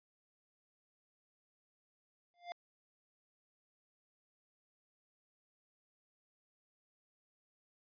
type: tone with exponential growth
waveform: square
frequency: 698.5 Hz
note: F5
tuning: in tune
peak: -38 dBFS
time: 2.34-2.52 s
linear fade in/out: 0 ms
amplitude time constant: 37 ms
effects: resampled to 11025 Hz